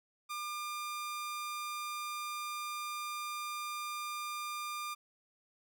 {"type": "tone", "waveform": "sawtooth", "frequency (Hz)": 1200, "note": "D6", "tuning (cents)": 37, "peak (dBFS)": -34, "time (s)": [0.29, 4.95], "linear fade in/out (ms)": 20, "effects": []}